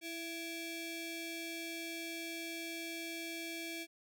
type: ring-modulated tone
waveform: sawtooth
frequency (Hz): 1000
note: B5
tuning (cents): +21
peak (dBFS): -34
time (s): 0.01-3.87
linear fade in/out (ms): 50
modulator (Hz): 1330
effects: none